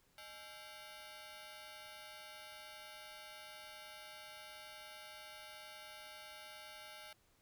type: ring-modulated tone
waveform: 10% pulse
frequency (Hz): 731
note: F#5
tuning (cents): -21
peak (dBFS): -40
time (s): 0.18-7.13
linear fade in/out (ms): 2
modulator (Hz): 115
effects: pink hiss -73 dBFS RMS until 7.41 s